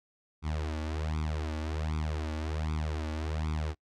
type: tone with flanger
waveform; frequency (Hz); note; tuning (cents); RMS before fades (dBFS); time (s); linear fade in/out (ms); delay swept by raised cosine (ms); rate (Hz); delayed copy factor
sawtooth; 77.5; D#2; -6; -33; 0.42-3.75; 50; 0.84 to 3.54; 1.3; +1
effects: noise-tail reverb RT60 0.1 s tail -26 dB re dry + low-pass 6000 Hz 12 dB/octave